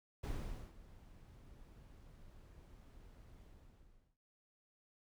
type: noise with ADSR envelope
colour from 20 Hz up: brown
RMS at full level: -39 dBFS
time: 0.23-4.18 s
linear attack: 10 ms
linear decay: 480 ms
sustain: -19 dB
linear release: 760 ms
effects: none